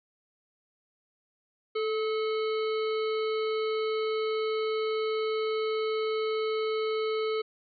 harmonic tone with a mistuned harmonic, 437.5 Hz, A4, 10 cents flat, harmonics 1 / 3 / 5 / 7 / 9 / 10, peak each -27 / -37 / -41 / -44 / -46 / -47 dBFS, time 1.75-7.42 s, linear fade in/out 10 ms, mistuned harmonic 3, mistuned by -38 cents, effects none

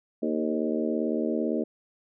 harmonic tone with a mistuned harmonic, 77.78 Hz, D#2, in tune, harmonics 3 / 4 / 5 / 6 / 7 / 8, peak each -29 / -30 / -32 / -34 / -35 / -35 dBFS, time 0.22-1.64 s, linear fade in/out 10 ms, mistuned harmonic 6, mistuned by -29 cents, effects none

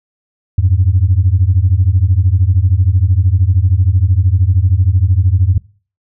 sine beating tone pair, 86.3 / 99.3 Hz, F2 / G2, -20 / +23 cents, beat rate 13 Hz, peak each -10 dBFS, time 0.58-5.58 s, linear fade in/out 5 ms, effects noise-tail reverb RT60 0.4 s tail -23 dB re dry + tanh soft clip ceiling -1 dBFS

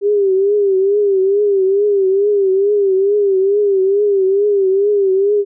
sine tone with vibrato, 396.4 Hz, G4, 19 cents sharp, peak -10 dBFS, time 0.01-5.45 s, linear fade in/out 50 ms, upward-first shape triangle, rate 2.3 Hz, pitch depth 100 cents each way, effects none

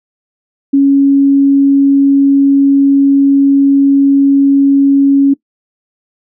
sine tone, 277.2 Hz, C#4, in tune, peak -4 dBFS, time 0.73-5.34 s, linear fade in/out 10 ms, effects noise-tail reverb RT60 0.1 s tail -20 dB re dry

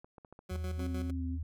clicks, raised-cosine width 1 ms, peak -37 dBFS, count 7, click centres 0.045 / 0.182 / 0.248 / 0.326 / 0.391 / 0.556 / 0.802 s
20% pulse tone with tremolo, 184.4 Hz, F#3, 6 cents flat, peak -35 dBFS, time 0.49-1.11 s, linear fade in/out 10 ms, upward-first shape square, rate 6.6 Hz, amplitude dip 65%
sine tone with pitch glide, 80.4 to 79.57 Hz, E2 to D#2, -43 to +39 cents, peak -34 dBFS, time 0.51-1.43 s, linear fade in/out 5 ms, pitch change -18 cents, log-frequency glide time 1.01-1.24 s
sine tone with vibrato, 261.6 Hz, C4, in tune, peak -37 dBFS, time 0.77-1.39 s, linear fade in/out 50 ms, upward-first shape sine, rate 3.5 Hz, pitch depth 21 cents each way
effects none

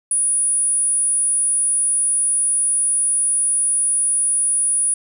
sine tone, 9750 Hz, D#9, 36 cents flat, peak -15 dBFS, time 0.11-4.94 s, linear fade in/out 2 ms, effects none

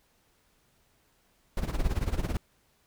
brown noise with tremolo, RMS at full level -26 dBFS, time 1.57-2.37 s, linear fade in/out 2 ms, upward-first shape sine, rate 18 Hz, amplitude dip 80%, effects pink hiss -68 dBFS RMS until 2.86 s

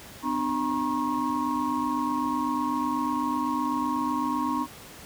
sine tone cluster, 252.3 / 300.3 / 949 / 1087 Hz, B3 / D4 / A#5 / C#6, +37 / +39 / +31 / -34 cents, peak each -30 dBFS, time 0.22-4.67 s, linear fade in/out 50 ms, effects pink hiss -45 dBFS RMS until 5.05 s + high-pass 60 Hz 12 dB/octave

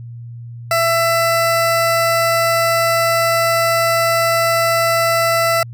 20% pulse tone, 667 Hz, E5, 20 cents sharp, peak -8 dBFS, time 0.71-5.63 s, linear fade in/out 2 ms, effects added 118 Hz sine -29 dBFS peak until 5.73 s

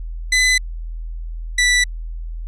sawtooth tone pair in turn, 2010 / 1969.8 Hz, B6 / B6, +30 / -5 cents, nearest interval unison, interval 35 cents, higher first, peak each -9 dBFS, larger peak neither, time 0.32-0.58 / 1.58-1.84 s, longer neither, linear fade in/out 5 ms, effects added 41 Hz sine -25 dBFS peak until 2.47 s + resampled to 22050 Hz

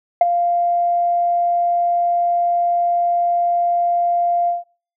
sine tone with ADSR envelope, 696 Hz, F5, 6 cents flat, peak -4 dBFS, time 0.21-4.64 s, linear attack 3 ms, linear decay 22 ms, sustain -10 dB, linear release 160 ms, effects noise-tail reverb RT60 0.4 s tail -22 dB re dry + tanh soft clip ceiling -3 dBFS

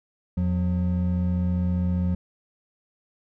triangle tone pair together, 84.95 / 180 Hz, F2 / F#3, -47 / -47 cents, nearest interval octave + minor second, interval 1300 cents, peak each -22 dBFS, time 0.37-2.15 s, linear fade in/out 5 ms, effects none

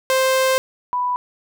sawtooth / sine tone pair in turn, 524 / 989.2 Hz, C5 / B5, +2 / +3 cents, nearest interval major seventh, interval 1101 cents, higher second, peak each -11 / -18 dBFS, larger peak first, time 0.1-0.58 / 0.93-1.16 s, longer first, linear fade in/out 0 ms, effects none

